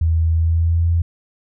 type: tone with pitch glide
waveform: sine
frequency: 81.5 to 84.47 Hz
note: E2 to E2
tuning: -19 to +43 cents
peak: -13 dBFS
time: 0.01-1.02 s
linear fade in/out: 5 ms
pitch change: +62 cents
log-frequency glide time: 0.33-0.91 s
effects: none